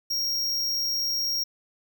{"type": "tone", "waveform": "square", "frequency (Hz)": 5588, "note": "F8", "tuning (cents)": 0, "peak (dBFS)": -25, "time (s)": [0.1, 1.44], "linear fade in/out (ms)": 10, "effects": ["10-bit"]}